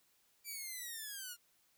5% pulse linear sweep, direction down, 2349 to 1396.9 Hz, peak -33 dBFS, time 0.44-1.37 s, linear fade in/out 50 ms, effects white hiss -73 dBFS RMS until 1.77 s

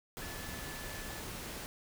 sine tone in noise, 1735 Hz, A6, 25 cents flat, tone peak -50 dBFS, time 0.22-1.2 s, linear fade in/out 0 ms, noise pink, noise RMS -43 dBFS, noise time 0.17-1.66 s, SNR -10 dB, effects none

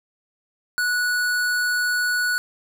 sine tone with hard clipping, 1471 Hz, F#6, 11 cents flat, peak -21 dBFS, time 0.78-2.38 s, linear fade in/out 0 ms, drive 17 dB, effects none

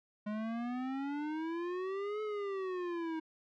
square exponential two-way sweep, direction up then down, 207.7 to 431.2 to 316.4 Hz, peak -36 dBFS, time 0.26-3.2 s, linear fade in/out 10 ms, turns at 2.22 s, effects low-pass 2000 Hz 12 dB/octave

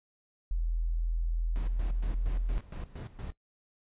sine tone, 41.48 Hz, E1, 12 cents sharp, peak -27 dBFS, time 0.51-2.58 s, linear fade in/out 0 ms
brown noise with tremolo, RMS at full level -39 dBFS, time 1.56-3.32 s, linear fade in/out 0 ms, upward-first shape square, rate 4.3 Hz, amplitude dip 80%
effects noise-tail reverb RT60 0.1 s tail -18 dB re dry + resampled to 8000 Hz

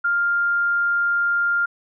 sine tone, 1400 Hz, F6, 4 cents sharp, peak -17 dBFS, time 0.04-1.66 s, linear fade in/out 10 ms, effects none

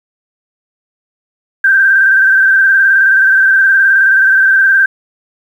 sine tone with vibrato, 1568 Hz, G6, in tune, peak -5 dBFS, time 1.64-4.86 s, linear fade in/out 5 ms, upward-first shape square, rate 19 Hz, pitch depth 33 cents each way, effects 7-bit

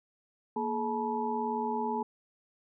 sine tone cluster, 234.4 / 426.4 / 866 / 964 Hz, A#3 / G#4 / A5 / B5, +10 / +46 / -28 / -42 cents, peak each -35 / -35 / -33 / -37 dBFS, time 0.56-2.03 s, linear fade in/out 5 ms, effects none

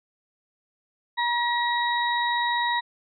harmonic tone, 955 Hz, A#5, 42 cents sharp, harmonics 1 / 2 / 4, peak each -24 / -27 / -30 dBFS, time 1.17-2.81 s, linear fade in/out 20 ms, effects none

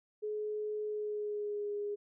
sine tone with pitch glide, 423.9 to 411.6 Hz, G#4 to G#4, +35 to -16 cents, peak -34 dBFS, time 0.22-1.96 s, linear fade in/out 20 ms, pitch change -51 cents, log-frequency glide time 0.86-1.72 s, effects none

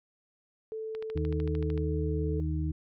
sine tone with pitch glide, 440 to 437 Hz, A4 to A4, 0 to -12 cents, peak -34 dBFS, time 0.72-2.4 s, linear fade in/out 0 ms, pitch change -12 cents, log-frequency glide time 1.05-1.99 s
click train, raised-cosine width 0.3 ms, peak -29 dBFS, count 12, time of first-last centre 0.95-1.777 s, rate 13.3 Hz
harmonic tone, 77.78 Hz, D#2, in tune, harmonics 1 / 2 / 4, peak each -30 / -33 / -36 dBFS, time 1.15-2.72 s, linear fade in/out 10 ms
effects none

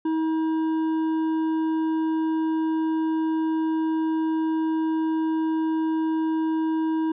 sine tone with hard clipping, 319.1 Hz, D#4, 44 cents sharp, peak -23 dBFS, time 0.05-7.12 s, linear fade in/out 5 ms, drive 7 dB, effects resampled to 8000 Hz

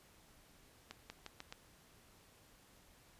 accelerating click train, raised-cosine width 0.2 ms, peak -29 dBFS, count 5, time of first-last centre 0.91-1.525 s, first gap 190 ms, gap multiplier 0.86, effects pink hiss -65 dBFS RMS until 3.19 s + resampled to 32000 Hz

